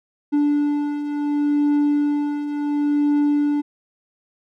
triangle beating tone pair, 291.4 / 292.1 Hz, D4 / D4, -13 / -9 cents, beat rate 0.7 Hz, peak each -23 / -16 dBFS, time 0.32-3.62 s, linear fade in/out 20 ms, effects none

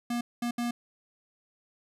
square tone bursts at uneven times, 238.8 Hz, A#3, 42 cents sharp, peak -29 dBFS, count 3, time 0.1-0.21 / 0.42-0.51 / 0.58-0.71 s, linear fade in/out 5 ms, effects resampled to 32000 Hz

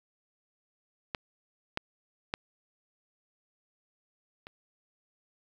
clicks, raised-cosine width 0.3 ms, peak -16 / -14 / -14 / -28 dBFS, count 4, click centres 1.148 / 1.774 / 2.339 / 4.469 s, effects 8-bit

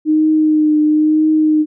sine tone with vibrato, 307.5 Hz, D#4, 20 cents flat, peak -9 dBFS, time 0.05-1.66 s, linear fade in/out 50 ms, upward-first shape triangle, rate 1 Hz, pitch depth 27 cents each way, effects none

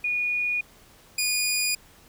sine / 15% pulse tone pair in turn, 2451 / 2451 Hz, D#7 / D#7, -27 / -27 cents, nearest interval unison, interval 0 cents, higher neither, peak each -23 / -16 dBFS, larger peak second, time 0.04-0.61 / 1.18-1.75 s, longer neither, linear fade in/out 5 ms, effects pink hiss -54 dBFS RMS until 2.08 s

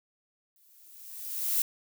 violet noise with exponential growth, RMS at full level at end -25 dBFS, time 0.56-1.62 s, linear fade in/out 1 ms, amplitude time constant 230 ms, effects none

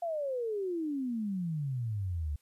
sine exponential sweep, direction down, 703 to 70.3 Hz, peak -31 dBFS, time 0.02-2.36 s, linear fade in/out 5 ms, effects white hiss -72 dBFS RMS until 2.41 s + resampled to 32000 Hz

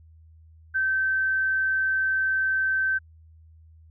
sine tone, 1547 Hz, G6, 23 cents flat, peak -21 dBFS, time 0.74-2.99 s, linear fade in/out 20 ms, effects added 80 Hz sine -49 dBFS peak until 3.9 s

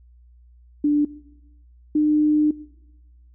sine tone pair in turn, 294.1 / 302 Hz, D4 / D4, +3 / +48 cents, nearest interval unison, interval 45 cents, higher second, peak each -15 dBFS, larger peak neither, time 0.84-1.05 / 1.95-2.51 s, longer second, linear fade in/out 5 ms, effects noise-tail reverb RT60 1.0 s tail -20 dB re dry + added 60 Hz sine -48 dBFS peak until 3.34 s

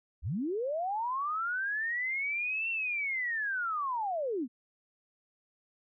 sine linear two-way sweep, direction up then down, 51.1 to 2729 to 217.9 Hz, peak -30 dBFS, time 0.22-4.48 s, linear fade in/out 50 ms, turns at 2.7 s, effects none

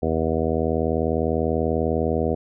harmonic tone, 80.1 Hz, E2, 49 cents flat, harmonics 1 / 2 / 3 / 4 / 5 / 6 / 7 / 8 / 9, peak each -27 / -29 / -27 / -30 / -27 / -26 / -32 / -30 / -32 dBFS, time 0.02-2.35 s, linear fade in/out 10 ms, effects none

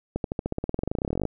accelerating click train, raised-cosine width 2 ms, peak -13 dBFS, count 27, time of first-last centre 0.16-1.253 s, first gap 82 ms, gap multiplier 0.94, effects none

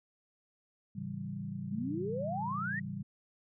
sine chord, A dominant seventh, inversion none, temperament equal with one note detuned, 108.55 / 138.59 / 164.81 / 196 Hz, A2 / C#3 / E3 / G3, -23 / 0 / 0 / 0 cents, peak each -45 / -43 / -43 / -40 dBFS, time 0.95-3.03 s, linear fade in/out 10 ms
sine exponential sweep, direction up, 196 to 1932 Hz, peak -34 dBFS, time 1.72-2.8 s, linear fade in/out 10 ms
effects none

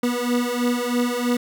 30% pulse beating tone pair, 241.8 / 244.9 Hz, B3 / B3, -36 / -14 cents, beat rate 3.1 Hz, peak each -21 / -20 dBFS, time 0.03-1.37 s, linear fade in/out 5 ms, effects none

